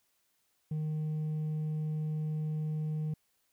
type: tone with hard clipping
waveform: triangle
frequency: 154.4 Hz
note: D#3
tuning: 13 cents flat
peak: -30 dBFS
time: 0.71-3.14 s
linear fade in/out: 5 ms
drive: 1 dB
effects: white hiss -75 dBFS RMS until 3.52 s